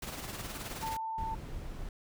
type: noise with tremolo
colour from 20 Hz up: pink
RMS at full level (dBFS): -39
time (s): 0.02-0.97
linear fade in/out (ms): 5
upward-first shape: sine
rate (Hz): 19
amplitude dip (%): 50
type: tone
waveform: sine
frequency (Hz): 891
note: A5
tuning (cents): +22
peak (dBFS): -34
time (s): 0.82-1.35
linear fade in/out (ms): 10
type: noise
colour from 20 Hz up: brown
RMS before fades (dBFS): -40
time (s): 1.18-1.89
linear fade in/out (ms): 2
effects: none